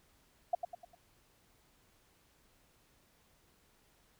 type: tone with echo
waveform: sine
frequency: 700 Hz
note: F5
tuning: 4 cents sharp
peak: -26 dBFS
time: 0.53-0.55 s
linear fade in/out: 5 ms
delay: 100 ms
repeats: 4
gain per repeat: -7 dB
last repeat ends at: 0.95 s
effects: pink hiss -69 dBFS RMS until 4.19 s